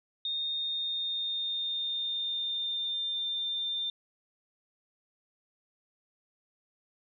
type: tone with pitch glide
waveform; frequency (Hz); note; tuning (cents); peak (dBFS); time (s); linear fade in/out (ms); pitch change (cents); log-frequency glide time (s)
sine; 3675 to 3595; A#7 to A7; -25 to +36; -30; 0.25-3.9; 2; -39; 0.57-3.2
effects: none